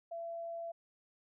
sine tone, 673 Hz, E5, 36 cents sharp, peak -39 dBFS, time 0.11-0.72 s, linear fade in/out 10 ms, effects none

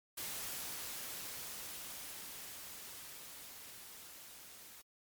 white noise with level ramp, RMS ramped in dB -42 to -55 dBFS, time 0.17-4.82 s, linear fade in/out 10 ms, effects MP3 96 kbps

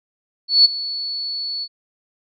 sine tone with ADSR envelope, 4426 Hz, C#8, 3 cents flat, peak -6 dBFS, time 0.48-1.68 s, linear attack 170 ms, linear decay 16 ms, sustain -17 dB, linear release 53 ms, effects none

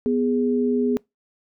sine tone pair together, 246.9 / 413.9 Hz, B3 / G#4, 0 / -6 cents, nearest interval major sixth, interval 894 cents, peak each -20 / -22 dBFS, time 0.06-0.97 s, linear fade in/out 0 ms, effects noise-tail reverb RT60 0.2 s tail -25 dB re dry

